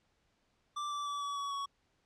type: tone with pitch steps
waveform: square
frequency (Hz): 1174.7 / 1163.2 / 1151.9 / 1140.6 / 1129.5 / 1118.4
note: D6 / D6 / D6 / C#6 / C#6 / C#6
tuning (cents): 0 / -17 / -34 / +49 / +32 / +15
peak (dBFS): -36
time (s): 0.76-1.66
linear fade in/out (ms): 10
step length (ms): 150
effects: pink hiss -75 dBFS RMS until 2.05 s + low-pass 6000 Hz 12 dB/octave